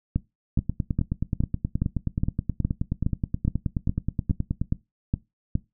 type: two click trains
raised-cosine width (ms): 5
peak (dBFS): -10 / -12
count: 14 / 39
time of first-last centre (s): 0.16-5.554 / 0.59-4.615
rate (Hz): 2.41 / 9.44
effects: noise-tail reverb RT60 0.2 s tail -19 dB re dry